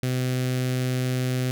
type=tone with notch filter; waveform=sawtooth; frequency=127.4 Hz; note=C3; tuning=46 cents flat; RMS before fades=-25 dBFS; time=0.03-1.51 s; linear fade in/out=0 ms; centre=960 Hz; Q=0.98; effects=none